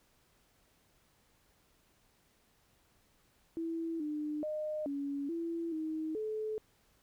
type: tone with pitch steps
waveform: sine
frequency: 329.5 / 300.6 / 612 / 281.7 / 334.6 / 314.9 / 432.6 Hz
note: E4 / D4 / D#5 / C#4 / E4 / D#4 / A4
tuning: -1 / +40 / -29 / +28 / +26 / +21 / -29 cents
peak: -34 dBFS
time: 3.57-6.58 s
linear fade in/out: 0 ms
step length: 430 ms
effects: pink hiss -70 dBFS RMS until 7.02 s